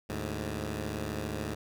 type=tone pair together; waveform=10% pulse; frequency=74.9 / 105.92 Hz; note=D2 / G#2; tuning=+35 / +35 cents; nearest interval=tritone; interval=600 cents; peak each=-28 dBFS; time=0.09-1.55 s; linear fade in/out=10 ms; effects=none